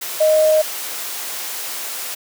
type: tone in noise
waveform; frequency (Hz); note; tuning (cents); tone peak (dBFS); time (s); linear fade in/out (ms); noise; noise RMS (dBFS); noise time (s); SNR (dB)
sine; 622.3; D#5; 0; -10; 0.2-0.62; 10; white; -27; 0.01-2.15; +14
effects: high-pass 400 Hz 12 dB/octave